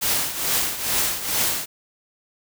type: noise with tremolo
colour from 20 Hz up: white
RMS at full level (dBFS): -20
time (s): 0.01-1.66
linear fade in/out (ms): 20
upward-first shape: triangle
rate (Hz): 2.3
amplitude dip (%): 75
effects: none